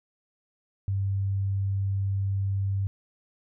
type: tone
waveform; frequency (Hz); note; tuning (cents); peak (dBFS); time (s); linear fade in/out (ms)
sine; 98; G2; 0; -24; 0.88-2.87; 0
effects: none